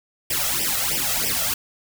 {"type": "noise with flanger", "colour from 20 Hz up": "white", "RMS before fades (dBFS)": -23, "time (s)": [0.3, 1.54], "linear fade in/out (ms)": 5, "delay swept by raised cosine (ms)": [0.36, 1.56], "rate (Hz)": 3.1, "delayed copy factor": 1, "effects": []}